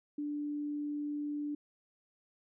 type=tone; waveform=sine; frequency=293.7 Hz; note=D4; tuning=in tune; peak=-34 dBFS; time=0.18-1.55 s; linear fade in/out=5 ms; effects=none